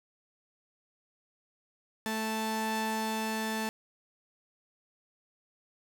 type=tone pair together; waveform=sawtooth; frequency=220 / 879.3 Hz; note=A3 / A5; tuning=0 / -1 cents; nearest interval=2 octaves; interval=2399 cents; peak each=-29 / -30 dBFS; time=2.06-3.69 s; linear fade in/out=0 ms; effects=none